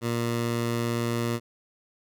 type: tone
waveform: 15% pulse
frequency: 117.7 Hz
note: A#2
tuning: 17 cents sharp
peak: -19 dBFS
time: 0.01-1.4 s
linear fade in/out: 50 ms
effects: none